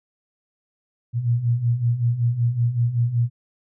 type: beating tone pair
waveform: sine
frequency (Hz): 115.7 / 121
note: A#2 / B2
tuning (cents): -13 / -35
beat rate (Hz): 5.3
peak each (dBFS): -24 / -19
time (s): 1.13-3.3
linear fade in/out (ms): 50
effects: none